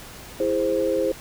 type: chord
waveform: sine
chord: E augmented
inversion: none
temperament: equal with one note detuned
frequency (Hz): 329.6 / 409.8 / 523.3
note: E4 / G#4 / B#4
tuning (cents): 0 / -23 / 0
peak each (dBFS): -26 / -25 / -22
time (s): 0.4-1.12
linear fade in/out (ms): 2
effects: pink hiss -41 dBFS RMS until 1.2 s